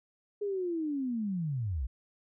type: linear sweep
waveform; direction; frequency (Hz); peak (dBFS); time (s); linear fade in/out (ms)
sine; down; 417.9 to 54; -30; 0.41-1.87; 10
effects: none